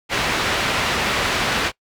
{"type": "low-pass noise", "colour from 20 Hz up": "white", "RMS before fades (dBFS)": -21, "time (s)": [0.09, 1.72], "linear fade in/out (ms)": 50, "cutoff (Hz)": 2800, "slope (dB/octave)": 12, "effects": ["noise-tail reverb RT60 0.1 s tail -22 dB re dry"]}